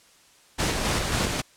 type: noise with tremolo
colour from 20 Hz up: pink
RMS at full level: -24 dBFS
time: 0.58-1.42 s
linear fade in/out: 20 ms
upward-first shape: square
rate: 3.7 Hz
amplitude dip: 30%
effects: white hiss -56 dBFS RMS until 1.56 s + low-pass 9000 Hz 12 dB/octave